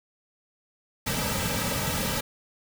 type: noise with comb filter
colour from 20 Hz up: pink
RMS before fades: -28 dBFS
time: 1.06-2.21 s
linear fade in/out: 10 ms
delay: 2.8 ms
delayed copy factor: -0.85
effects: none